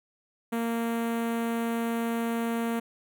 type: tone with notch filter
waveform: sawtooth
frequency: 231.2 Hz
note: A#3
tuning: 14 cents flat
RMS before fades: -29 dBFS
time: 0.52-2.8 s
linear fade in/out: 10 ms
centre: 5000 Hz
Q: 0.67
effects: none